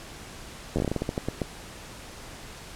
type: slowing click train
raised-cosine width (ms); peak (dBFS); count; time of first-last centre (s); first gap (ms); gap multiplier
2; -13; 14; 0.76-1.418; 11; 1.23
effects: pink hiss -43 dBFS RMS until 2.75 s + low-pass 10000 Hz 12 dB/octave